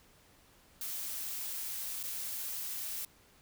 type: noise with dropouts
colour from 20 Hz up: blue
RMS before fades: -39 dBFS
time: 0.81-3.05 s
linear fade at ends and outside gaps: 2 ms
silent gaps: 2.03-2.036 s
effects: pink hiss -63 dBFS RMS until 3.41 s